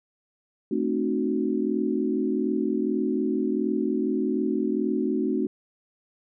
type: chord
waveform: sine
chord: A diminished seventh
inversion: none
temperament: equal with one note detuned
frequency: 220 / 261.6 / 304.2 / 370 Hz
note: A3 / C4 / Eb4 / Gb4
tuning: 0 / 0 / -39 / 0 cents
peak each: -28 dBFS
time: 0.71-5.47 s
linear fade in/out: 5 ms
effects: none